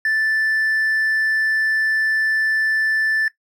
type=tone; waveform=triangle; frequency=1760 Hz; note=A6; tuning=in tune; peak=-14 dBFS; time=0.05-3.28 s; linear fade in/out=2 ms; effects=noise-tail reverb RT60 0.1 s tail -17 dB re dry + tanh soft clip ceiling -10 dBFS